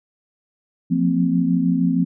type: tone cluster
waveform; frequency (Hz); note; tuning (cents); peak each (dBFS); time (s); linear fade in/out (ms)
sine; 174.2 / 180.5 / 226.7 / 259.4; F3 / F#3 / A#3 / C4; -4 / -43 / -48 / -15; -19 / -27 / -24 / -19; 0.9-2.05; 20
effects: none